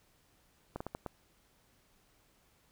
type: slowing click train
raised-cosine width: 1 ms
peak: -24 dBFS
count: 5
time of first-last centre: 0.76-1.063 s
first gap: 45 ms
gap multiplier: 1.36
effects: pink hiss -69 dBFS RMS until 2.71 s